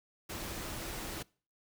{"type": "tone in noise", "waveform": "sine", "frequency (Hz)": 330.8, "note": "E4", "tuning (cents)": 6, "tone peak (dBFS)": -50, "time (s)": [0.29, 1.23], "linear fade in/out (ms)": 10, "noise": "pink", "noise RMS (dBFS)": -41, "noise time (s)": [0.29, 1.23], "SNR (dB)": -12, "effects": ["noise-tail reverb RT60 0.4 s tail -24 dB re dry"]}